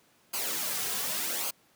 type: noise with flanger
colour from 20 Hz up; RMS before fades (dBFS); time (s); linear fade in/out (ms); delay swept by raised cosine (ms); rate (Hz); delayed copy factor
white; -32; 0.33-1.51; 10; 0.54 to 3.44; 0.87; -0.65
effects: pink hiss -64 dBFS RMS until 1.75 s + high-pass 150 Hz 12 dB/octave